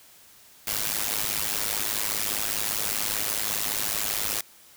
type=noise with amplitude modulation; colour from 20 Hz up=white; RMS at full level=-24 dBFS; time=0.67-4.41 s; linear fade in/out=5 ms; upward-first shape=sine; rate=105 Hz; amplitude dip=90%; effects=white hiss -53 dBFS RMS until 4.76 s